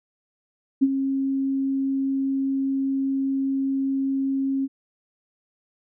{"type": "tone with ADSR envelope", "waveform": "sine", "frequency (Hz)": 270.5, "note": "C#4", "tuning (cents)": -42, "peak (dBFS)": -12, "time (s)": [0.81, 4.68], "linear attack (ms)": 19, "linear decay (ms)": 43, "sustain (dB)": -9, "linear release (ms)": 38, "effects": []}